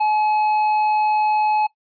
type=tone with tanh clipping; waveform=sine; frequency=852 Hz; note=G#5; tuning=44 cents sharp; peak=-17 dBFS; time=0-1.67 s; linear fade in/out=10 ms; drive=7 dB; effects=noise-tail reverb RT60 0.1 s tail -19 dB re dry + resampled to 11025 Hz